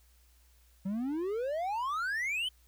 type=exponential sweep; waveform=triangle; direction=up; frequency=185 to 3136 Hz; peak=-29 dBFS; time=0.85-2.49 s; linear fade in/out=10 ms; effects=added 60 Hz sine -61 dBFS peak until 2.67 s + white hiss -68 dBFS RMS until 2.67 s